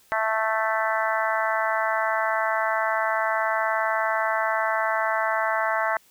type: harmonic tone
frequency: 220.3 Hz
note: A3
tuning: 2 cents sharp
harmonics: 3 / 4 / 5 / 6 / 7 / 8 / 9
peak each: -27 / -28 / -29 / -30 / -30 / -31 / -32 dBFS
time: 0.12-5.97 s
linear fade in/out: 0 ms
effects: white hiss -58 dBFS RMS until 6.1 s